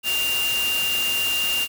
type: tone in noise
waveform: sine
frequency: 2794 Hz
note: F7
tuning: in tune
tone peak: -21 dBFS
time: 0.03-1.68 s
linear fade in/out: 50 ms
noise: white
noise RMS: -28 dBFS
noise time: 0.03-1.68 s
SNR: +4 dB
effects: none